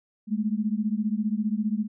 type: beating tone pair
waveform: sine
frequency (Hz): 206.9 / 221.9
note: G#3 / A3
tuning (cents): -6 / +15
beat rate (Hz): 15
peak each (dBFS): -26 / -27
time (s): 0.27-1.88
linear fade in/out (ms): 50
effects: none